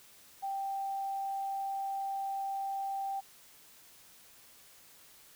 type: tone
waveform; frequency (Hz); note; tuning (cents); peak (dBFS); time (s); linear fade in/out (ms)
sine; 784; G5; 0; -33; 0.42-3.21; 20
effects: white hiss -58 dBFS RMS until 5.35 s